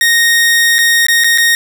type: tone with dropouts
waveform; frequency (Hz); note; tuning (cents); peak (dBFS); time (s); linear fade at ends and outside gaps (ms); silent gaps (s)
sawtooth; 1860; A#6; -4; -4; 0.01-1.55; 1; 0.784-0.788 / 1.067-1.084 / 1.238-1.243 / 1.377-1.382
effects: none